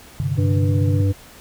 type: chord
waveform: sine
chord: G suspended fourth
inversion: none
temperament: equal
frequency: 98 / 130.81 / 146.83 Hz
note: G2 / C3 / D3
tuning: 0 / 0 / 0 cents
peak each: -25 / -23 / -23 dBFS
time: 0.2-1.01 s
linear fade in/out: 0 ms
type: harmonic tone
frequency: 98 Hz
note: G2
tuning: in tune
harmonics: 1 / 3 / 5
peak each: -15 / -25 / -29 dBFS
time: 0.37-1.13 s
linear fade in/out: 20 ms
effects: pink hiss -44 dBFS RMS until 1.4 s